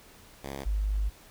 5% pulse / sine tone pair in turn, 68.8 / 51.13 Hz, C#2 / G#1, -12 / -26 cents, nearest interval perfect fourth, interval 514 cents, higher first, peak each -25 / -25 dBFS, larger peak neither, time 0.43-0.65 / 0.65-1.1 s, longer second, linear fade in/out 20 ms, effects pink hiss -54 dBFS RMS until 1.3 s

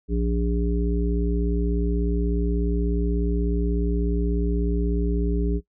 harmonic tone, 58.27 Hz, A#1, in tune, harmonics 1 / 3 / 5 / 7, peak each -22 / -27 / -29 / -30 dBFS, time 0.08-5.61 s, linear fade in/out 50 ms, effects noise-tail reverb RT60 0.1 s tail -19 dB re dry

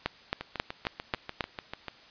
two click trains, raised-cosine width 0.3 ms, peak -11 / -19 dBFS, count 6 / 11, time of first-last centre 0.06-1.408 / 0.41-1.883 s, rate 3.71 / 6.79 Hz, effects white hiss -54 dBFS RMS until 2.1 s + resampled to 11025 Hz

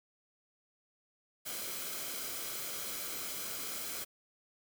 white noise with comb filter, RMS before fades -40 dBFS, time 1.45-4.05 s, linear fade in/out 20 ms, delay 1.1 ms, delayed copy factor -0.5, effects none

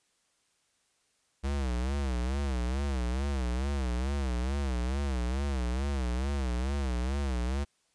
square tone with vibrato, 65.41 Hz, C2, in tune, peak -29 dBFS, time 1.43-7.65 s, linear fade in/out 20 ms, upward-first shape sine, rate 2.3 Hz, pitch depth 150 cents each way, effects white hiss -72 dBFS RMS until 7.94 s + resampled to 22050 Hz

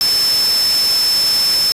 sine tone in noise, 5274 Hz, E8, in tune, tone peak -12 dBFS, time 0.01-1.72 s, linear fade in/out 0 ms, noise white, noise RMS -22 dBFS, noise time 0.01-1.72 s, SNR +7 dB, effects resampled to 32000 Hz

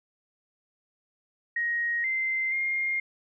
sine tone with pitch steps, 1881 / 2079 / 2123 Hz, A#6 / C7 / C7, +15 / -12 / +25 cents, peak -25 dBFS, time 1.56-3 s, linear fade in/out 5 ms, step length 480 ms, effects none

